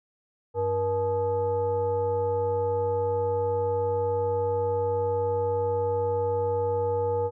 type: tone with frequency modulation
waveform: sine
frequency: 478.2 Hz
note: A#4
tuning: 44 cents sharp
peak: -23 dBFS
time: 0.54-7.31 s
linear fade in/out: 50 ms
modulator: 382 Hz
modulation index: 0.77
effects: none